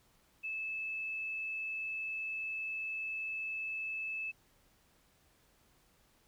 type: tone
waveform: sine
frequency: 2615 Hz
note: E7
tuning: 15 cents flat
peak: -36 dBFS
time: 0.43-4.32 s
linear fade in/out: 20 ms
effects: pink hiss -69 dBFS RMS until 6.27 s